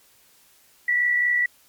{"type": "tone pair together", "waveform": "sine", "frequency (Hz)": [1890.6, 1955], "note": ["A#6", "B6"], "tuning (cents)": [24, -18], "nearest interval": "minor second", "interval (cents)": 58, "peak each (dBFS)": [-30, -18], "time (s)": [0.88, 1.46], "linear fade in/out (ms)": 5, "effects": ["white hiss -57 dBFS RMS until 1.68 s", "MP3 96 kbps"]}